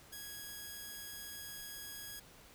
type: tone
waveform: 5% pulse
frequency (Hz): 1656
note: G#6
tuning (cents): -5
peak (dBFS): -34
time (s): 0.12-2.2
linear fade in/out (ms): 10
effects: pink hiss -59 dBFS RMS until 2.54 s